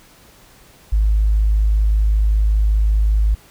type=tone; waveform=sine; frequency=52.6 Hz; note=G#1; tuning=23 cents sharp; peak=-11 dBFS; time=0.92-3.35 s; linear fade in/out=10 ms; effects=tanh soft clip ceiling -7 dBFS + pink hiss -48 dBFS RMS until 3.5 s